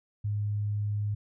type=tone; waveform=sine; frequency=103.83 Hz; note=G#2; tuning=in tune; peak=-27 dBFS; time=0.24-1.15 s; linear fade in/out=10 ms; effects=none